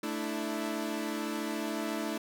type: chord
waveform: sawtooth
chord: A suspended fourth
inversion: none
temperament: equal with one note detuned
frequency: 220 / 295.7 / 329.6 Hz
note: A3 / D4 / E4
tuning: 0 / +12 / 0 cents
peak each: -33 dBFS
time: 0.03-2.18 s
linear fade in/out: 5 ms
effects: none

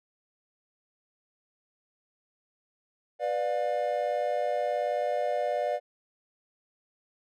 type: chord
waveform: triangle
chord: B diminished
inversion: none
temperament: just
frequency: 493.9 / 592.7 / 711.2 Hz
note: B4 / D5 / F5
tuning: 0 / +16 / +31 cents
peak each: -31 / -27 / -29 dBFS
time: 3.19-5.8 s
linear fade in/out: 50 ms
effects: none

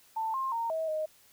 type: tone with pitch steps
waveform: sine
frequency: 889 / 1061 / 922 / 642 / 622 Hz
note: A5 / C6 / A#5 / E5 / D#5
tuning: +18 / +24 / -19 / -46 / -1 cents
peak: -29 dBFS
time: 0.16-1.06 s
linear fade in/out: 10 ms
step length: 180 ms
effects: white hiss -61 dBFS RMS until 1.32 s

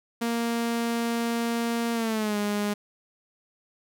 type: tone with pitch glide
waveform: sawtooth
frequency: 233.1 to 206.5 Hz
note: A#3 to G#3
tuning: 0 to -10 cents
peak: -21 dBFS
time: 0.21-2.74 s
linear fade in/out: 10 ms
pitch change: -210 cents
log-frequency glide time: 1.93-2.37 s
effects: none

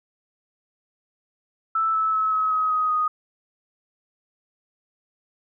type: tone with pitch steps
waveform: sine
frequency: 1319 / 1306.1 / 1293.3 / 1280.7 / 1268.2 / 1255.8 / 1243.5 Hz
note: E6 / E6 / E6 / D#6 / D#6 / D#6 / D#6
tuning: +1 / -16 / -33 / +50 / +33 / +16 / -1 cents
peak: -19 dBFS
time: 1.75-3.08 s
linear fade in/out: 5 ms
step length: 190 ms
effects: none

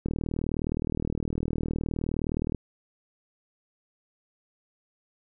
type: click train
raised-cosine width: 3 ms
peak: -16 dBFS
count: 99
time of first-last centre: 0.06-2.547 s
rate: 39.4 Hz
effects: none

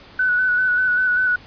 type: tone with vibrato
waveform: sine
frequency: 1488 Hz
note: F#6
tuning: 9 cents sharp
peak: -15 dBFS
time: 0.19-1.36 s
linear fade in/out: 5 ms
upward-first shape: square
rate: 5.1 Hz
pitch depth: 24 cents each way
effects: pink hiss -44 dBFS RMS until 1.46 s + resampled to 11025 Hz

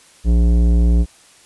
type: tone with tanh clipping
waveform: sine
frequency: 58.27 Hz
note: A#1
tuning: in tune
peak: -12 dBFS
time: 0.24-1.06 s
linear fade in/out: 50 ms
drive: 14 dB
effects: white hiss -48 dBFS RMS until 1.45 s + resampled to 24000 Hz

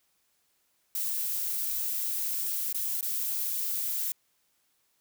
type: noise with dropouts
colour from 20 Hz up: violet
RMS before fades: -31 dBFS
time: 0.95-4.12 s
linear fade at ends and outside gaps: 2 ms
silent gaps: 2.728-2.745 / 3.01-3.027 s
effects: white hiss -72 dBFS RMS until 5 s

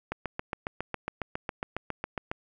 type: click train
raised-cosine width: 0.5 ms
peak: -16 dBFS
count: 17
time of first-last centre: 0.12-2.315 s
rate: 7.29 Hz
effects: none

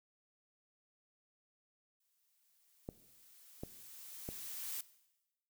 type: noise with exponential growth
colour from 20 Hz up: blue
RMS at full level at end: -41 dBFS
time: 2-4.81 s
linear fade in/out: 5 ms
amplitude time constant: 610 ms
type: clicks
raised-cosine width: 2 ms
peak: -28 dBFS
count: 3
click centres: 2.889 / 3.635 / 4.289 s
effects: noise-tail reverb RT60 1.0 s tail -18 dB re dry

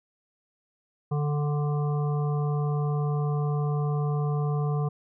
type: harmonic tone with a mistuned harmonic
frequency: 146.83 Hz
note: D3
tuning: in tune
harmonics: 1 / 3 / 5 / 7 / 8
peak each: -24 / -34 / -38 / -41 / -42 dBFS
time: 1.11-4.89 s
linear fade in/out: 10 ms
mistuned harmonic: 7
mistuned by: +25 cents
effects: none

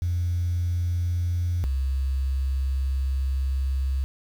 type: tone pair in turn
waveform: sine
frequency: 87.2 / 66.85 Hz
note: F2 / C2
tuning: -2 / +38 cents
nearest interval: perfect fourth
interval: 460 cents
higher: first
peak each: -21 / -21 dBFS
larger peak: neither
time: 0.02-1.64 / 1.64-4.04 s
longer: second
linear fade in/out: 0 ms
effects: tanh soft clip ceiling -18 dBFS + 8-bit

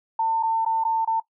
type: tone with dropouts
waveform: sine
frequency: 899 Hz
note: A5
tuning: 37 cents sharp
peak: -19 dBFS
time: 0.19-1.2 s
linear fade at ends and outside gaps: 5 ms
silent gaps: 0.428-0.432 / 0.65-0.661 / 0.839-0.849 / 1.049-1.074 s
effects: noise-tail reverb RT60 0.1 s tail -19 dB re dry

